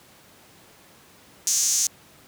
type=tone with high-pass filter; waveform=sawtooth; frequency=233.1 Hz; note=A#3; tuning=in tune; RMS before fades=-22 dBFS; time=1.47-1.87 s; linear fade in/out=2 ms; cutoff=6400 Hz; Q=5.7; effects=pink hiss -52 dBFS RMS until 2.27 s + high-pass 100 Hz 12 dB/octave